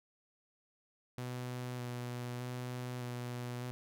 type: tone with vibrato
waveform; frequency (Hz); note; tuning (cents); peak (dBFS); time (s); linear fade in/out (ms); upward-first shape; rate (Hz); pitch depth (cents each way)
sawtooth; 123.47; B2; 0; -35; 1.18-3.71; 0; square; 0.82; 14
effects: none